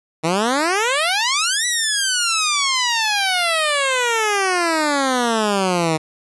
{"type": "exponential two-way sweep", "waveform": "10% pulse", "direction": "up then down", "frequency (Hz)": [154.9, 1975.5, 154.9], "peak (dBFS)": -8, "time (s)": [0.23, 5.98], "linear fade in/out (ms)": 20, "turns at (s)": 1.66, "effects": ["resampled to 24000 Hz"]}